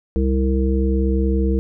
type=harmonic tone with a mistuned harmonic; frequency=65.41 Hz; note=C2; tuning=in tune; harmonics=1 / 3 / 5 / 7; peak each=-17 / -22 / -24 / -25 dBFS; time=0.16-1.59 s; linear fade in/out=0 ms; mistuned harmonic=1; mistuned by=+52 cents; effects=none